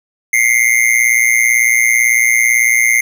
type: tone with amplitude modulation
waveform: square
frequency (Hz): 2110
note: C7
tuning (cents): +14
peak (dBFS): -6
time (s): 0.33-3.01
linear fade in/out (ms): 5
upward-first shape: sine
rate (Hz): 118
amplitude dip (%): 85
effects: none